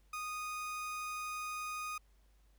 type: tone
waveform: 30% pulse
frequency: 1239 Hz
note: D#6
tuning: 8 cents flat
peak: -36 dBFS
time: 0.13-1.98 s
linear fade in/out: 5 ms
effects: added 50 Hz sine -64 dBFS peak until 2.58 s + pink hiss -75 dBFS RMS until 2.58 s